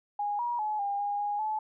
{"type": "tone with pitch steps", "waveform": "sine", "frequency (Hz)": [823, 957, 851, 805, 816, 823, 862], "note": ["G#5", "A#5", "G#5", "G5", "G#5", "G#5", "A5"], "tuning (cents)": [-16, 45, 42, 46, -31, -16, -36], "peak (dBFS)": -28, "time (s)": [0.19, 1.59], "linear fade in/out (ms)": 5, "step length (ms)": 200, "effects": []}